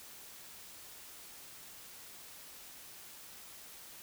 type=silence; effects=white hiss -52 dBFS RMS until 4.02 s